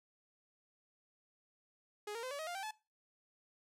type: tone with pitch steps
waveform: sawtooth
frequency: 416.8 / 462.5 / 513.1 / 569.4 / 631.8 / 701 / 777.8 / 863 Hz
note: G#4 / A#4 / C5 / C#5 / D#5 / F5 / G5 / A5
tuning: +6 / -14 / -34 / +46 / +26 / +6 / -14 / -34 cents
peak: -37 dBFS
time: 2.07-2.71 s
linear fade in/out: 5 ms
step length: 80 ms
effects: noise-tail reverb RT60 0.3 s tail -21 dB re dry + low-pass 12000 Hz 12 dB/octave